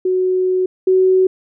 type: tone pair in turn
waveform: sine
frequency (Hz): 370 / 374.3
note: F#4 / F#4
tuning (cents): 0 / +20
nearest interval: unison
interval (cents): 20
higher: second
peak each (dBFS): -13 / -9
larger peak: second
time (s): 0.05-0.66 / 0.87-1.27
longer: first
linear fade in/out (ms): 5
effects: none